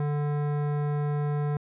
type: tone with hard clipping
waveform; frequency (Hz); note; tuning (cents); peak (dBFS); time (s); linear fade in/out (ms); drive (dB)
sine; 146.83; D3; 0; -27; 0-1.57; 2; 16
effects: resampled to 8000 Hz